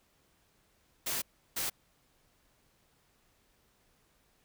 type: noise bursts at uneven times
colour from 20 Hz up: white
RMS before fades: -34 dBFS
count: 2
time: 1.06-1.22 / 1.56-1.7 s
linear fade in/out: 10 ms
effects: pink hiss -70 dBFS RMS until 4.44 s